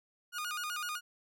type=tone with vibrato; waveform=sawtooth; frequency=1327 Hz; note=E6; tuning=11 cents sharp; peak=-32 dBFS; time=0.32-1.01 s; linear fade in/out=50 ms; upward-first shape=square; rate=7.9 Hz; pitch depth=140 cents each way; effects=none